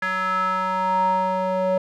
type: tone with band-pass filter sweep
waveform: square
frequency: 186.6 Hz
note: F#3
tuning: 15 cents sharp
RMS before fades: -22 dBFS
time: 0.02-1.78 s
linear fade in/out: 5 ms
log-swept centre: 1600 to 630 Hz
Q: 5.4
effects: none